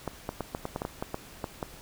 clicks, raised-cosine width 1 ms, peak -17 dBFS, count 12, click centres 0.077 / 0.291 / 0.407 / 0.549 / 0.654 / 0.761 / 0.819 / 0.851 / 1.025 / 1.144 / 1.442 / 1.628 s, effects pink hiss -49 dBFS RMS until 1.81 s

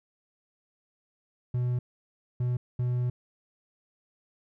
triangle tone bursts at uneven times, 123.47 Hz, B2, in tune, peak -23 dBFS, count 3, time 1.54-1.79 / 2.4-2.57 / 2.79-3.1 s, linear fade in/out 5 ms, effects none

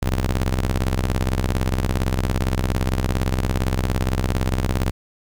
sawtooth ring-modulated tone, 64.3 Hz, C2, 30 cents flat, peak -12 dBFS, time 0.02-4.91 s, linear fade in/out 10 ms, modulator 23.4 Hz, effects 9-bit

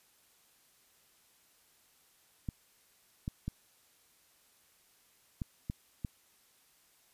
clicks, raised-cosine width 5 ms, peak -23 dBFS, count 6, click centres 2.488 / 3.279 / 3.48 / 5.418 / 5.699 / 6.048 s, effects white hiss -67 dBFS RMS until 7.13 s + resampled to 32000 Hz

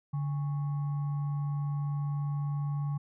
sine tone with frequency modulation, 144.2 Hz, D3, 31 cents flat, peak -29 dBFS, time 0.13-2.98 s, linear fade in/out 10 ms, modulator 960 Hz, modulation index 0.2, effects none

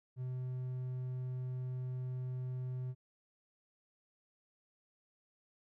triangle tone, 127.3 Hz, C3, 47 cents flat, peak -35 dBFS, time 0.16-2.95 s, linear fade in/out 50 ms, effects none

